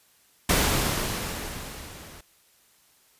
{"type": "noise with level ramp", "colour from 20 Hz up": "pink", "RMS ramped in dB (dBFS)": [-20, -46], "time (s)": [0.49, 2.21], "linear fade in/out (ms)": 5, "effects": ["white hiss -61 dBFS RMS until 3.19 s", "resampled to 32000 Hz"]}